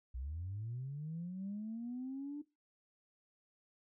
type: linear sweep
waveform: sine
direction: up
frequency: 58.27 to 297.2 Hz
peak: -39 dBFS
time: 0.14-2.42 s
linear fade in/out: 10 ms
effects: noise-tail reverb RT60 0.2 s tail -17 dB re dry + tanh soft clip ceiling -35 dBFS